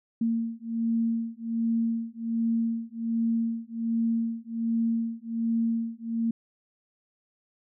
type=beating tone pair; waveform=sine; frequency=228.3 / 229.6 Hz; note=A#3 / A#3; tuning=-36 / -26 cents; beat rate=1.3 Hz; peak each=-28 dBFS; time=0.21-6.31 s; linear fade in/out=5 ms; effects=none